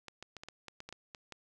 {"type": "clicks", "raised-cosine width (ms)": 0.2, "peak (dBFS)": -28, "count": 11, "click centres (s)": [0.083, 0.226, 0.367, 0.435, 0.486, 0.683, 0.804, 0.89, 0.926, 1.148, 1.323], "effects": []}